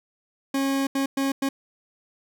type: tone bursts at uneven times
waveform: 40% pulse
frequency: 272.7 Hz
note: C#4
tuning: 28 cents flat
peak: -21 dBFS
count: 4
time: 0.54-0.87 / 0.95-1.06 / 1.17-1.32 / 1.42-1.49 s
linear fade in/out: 5 ms
effects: none